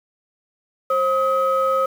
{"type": "tone pair together", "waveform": "sine", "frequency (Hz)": [532, 1270.1], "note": ["C5", "D#6"], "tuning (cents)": [29, 35], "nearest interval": "octave + minor third", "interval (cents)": 1506, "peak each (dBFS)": -18, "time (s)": [0.9, 1.86], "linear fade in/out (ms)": 5, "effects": ["tanh soft clip ceiling -10 dBFS", "7-bit"]}